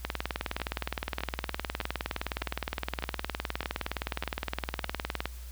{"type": "two click trains", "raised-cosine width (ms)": 0.3, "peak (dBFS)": [-14, -18], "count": [102, 8], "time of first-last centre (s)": [[0.05, 5.256], [0.6, 4.842]], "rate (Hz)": [19.4, 1.65], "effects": ["added 60 Hz sine -40 dBFS peak until 5.51 s", "white hiss -53 dBFS RMS until 5.51 s"]}